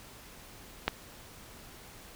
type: click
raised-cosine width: 0.3 ms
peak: -10 dBFS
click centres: 0.88 s
effects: pink hiss -51 dBFS RMS until 2.15 s